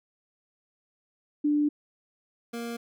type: tone pair in turn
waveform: sine / 25% pulse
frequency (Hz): 295.2 / 234.3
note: D4 / A#3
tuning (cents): +9 / +9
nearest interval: major third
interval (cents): 400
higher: first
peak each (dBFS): -21 / -29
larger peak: first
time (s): 1.44-1.69 / 2.53-2.77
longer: first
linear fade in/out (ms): 10
effects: none